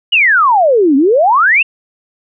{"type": "exponential two-way sweep", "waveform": "sine", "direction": "down then up", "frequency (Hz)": [2992, 260.2, 2798], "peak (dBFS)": -6, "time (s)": [0.12, 1.63], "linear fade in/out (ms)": 10, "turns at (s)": 0.96, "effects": []}